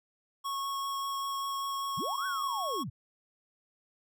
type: tone with vibrato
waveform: square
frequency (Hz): 1100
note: C#6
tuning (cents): -14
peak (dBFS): -33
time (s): 0.44-2.84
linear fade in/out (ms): 20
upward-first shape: sine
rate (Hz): 5.1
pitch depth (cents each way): 8
type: linear two-way sweep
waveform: sine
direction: up then down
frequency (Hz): 87.9 to 1552 to 87.9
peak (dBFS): -35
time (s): 1.97-2.9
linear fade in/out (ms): 10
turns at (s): 2.26
effects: none